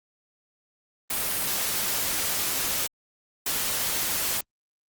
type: noise bursts at uneven times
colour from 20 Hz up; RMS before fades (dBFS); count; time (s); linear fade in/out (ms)
white; -27; 2; 1.1-2.87 / 3.46-4.41; 5
effects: Opus 32 kbps